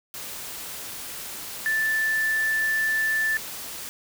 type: tone in noise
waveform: sine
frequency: 1760 Hz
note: A6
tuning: in tune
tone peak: -21 dBFS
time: 1.66-3.37 s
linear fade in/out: 0 ms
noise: white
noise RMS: -36 dBFS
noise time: 0.14-3.89 s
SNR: +12 dB
effects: none